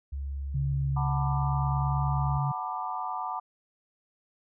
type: tone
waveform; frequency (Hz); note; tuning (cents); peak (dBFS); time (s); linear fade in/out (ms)
sine; 69.3; C#2; 0; -31; 0.12-2.39; 10
type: tone with pitch glide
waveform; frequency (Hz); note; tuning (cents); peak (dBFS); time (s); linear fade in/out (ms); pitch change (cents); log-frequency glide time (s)
sine; 137.5 to 139.02; C#3 to C#3; -14 to +5; -26; 0.54-2.52; 10; +19; 0.91-2.18
type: chord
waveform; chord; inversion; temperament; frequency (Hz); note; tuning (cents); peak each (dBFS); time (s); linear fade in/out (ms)
sine; B minor seventh; second; just; 740.8 / 889 / 987.8 / 1185.3; F#5 / A5 / B5 / D6; +2 / +18 / 0 / +16; -36; 0.96-3.4; 10
effects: none